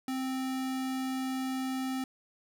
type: tone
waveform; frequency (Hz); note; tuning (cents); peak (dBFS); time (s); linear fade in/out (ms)
square; 261.6; C4; 0; -32; 0.08-2.04; 2
effects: none